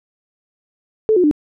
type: tone with pitch steps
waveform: sine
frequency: 436.4 / 360.7 / 298.1 Hz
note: A4 / F#4 / D4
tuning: -14 / -44 / +26 cents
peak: -10 dBFS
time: 1.09-1.312 s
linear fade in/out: 0 ms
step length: 74 ms
effects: none